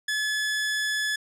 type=tone; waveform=sawtooth; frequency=1715 Hz; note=A6; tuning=45 cents flat; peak=-21 dBFS; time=0.08-1.16 s; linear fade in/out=5 ms; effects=low-pass 10000 Hz 12 dB/octave